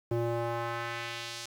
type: tone with band-pass filter sweep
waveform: square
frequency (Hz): 117.4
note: A#2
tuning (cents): +13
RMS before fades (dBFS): -34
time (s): 0.11-1.46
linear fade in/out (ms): 5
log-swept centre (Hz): 350 to 5700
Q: 1.1
effects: 9-bit